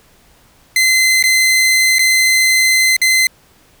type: tone with dropouts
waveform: sawtooth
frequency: 2059 Hz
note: C7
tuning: 28 cents flat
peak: -6 dBFS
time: 0.76-3.27 s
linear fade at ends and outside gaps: 2 ms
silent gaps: 1.227-1.238 / 1.985-1.992 / 2.966-3.016 s
effects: pink hiss -50 dBFS RMS until 3.8 s